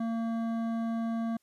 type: tone with hard clipping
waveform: sine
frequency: 228.2 Hz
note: A#3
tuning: 37 cents flat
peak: -31 dBFS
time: 0-1.37 s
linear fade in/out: 5 ms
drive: 11 dB
effects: white hiss -75 dBFS RMS until 1.42 s + resampled to 32000 Hz